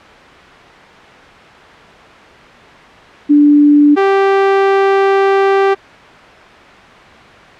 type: tone pair in turn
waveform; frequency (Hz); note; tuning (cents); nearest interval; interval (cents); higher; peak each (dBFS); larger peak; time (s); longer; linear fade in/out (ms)
sine / sawtooth; 292.7 / 391.5; D4 / G4; -6 / -2; perfect fourth; 504; second; -4; neither; 3.29-3.96 / 3.96-5.75; second; 20
effects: white hiss -36 dBFS RMS until 7.59 s + low-pass 2000 Hz 12 dB/octave